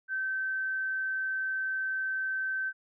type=tone; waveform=sine; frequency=1544 Hz; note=G6; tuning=27 cents flat; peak=-29 dBFS; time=0.08-2.73 s; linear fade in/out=50 ms; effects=none